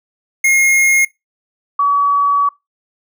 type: tone pair in turn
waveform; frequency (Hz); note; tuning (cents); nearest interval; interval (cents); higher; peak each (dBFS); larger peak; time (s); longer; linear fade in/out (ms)
square / sine; 2147 / 1137.3; C7 / C#6; +44 / +44; major seventh; 1100; first; -10; neither; 0.44-1.05 / 1.79-2.49; second; 5
effects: noise-tail reverb RT60 0.2 s tail -22 dB re dry